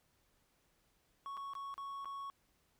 triangle tone with dropouts, 1108.7 Hz, C#6, in tune, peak -40 dBFS, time 1.26-2.3 s, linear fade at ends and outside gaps 0 ms, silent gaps 1.369-1.374 / 1.535-1.552 / 1.741-1.779 / 2.046-2.056 s, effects pink hiss -75 dBFS RMS until 2.79 s

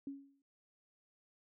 sine tone with exponential decay, 277.2 Hz, C#4, in tune, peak -38 dBFS, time 0.07-0.42 s, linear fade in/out 2 ms, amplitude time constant 75 ms, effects none

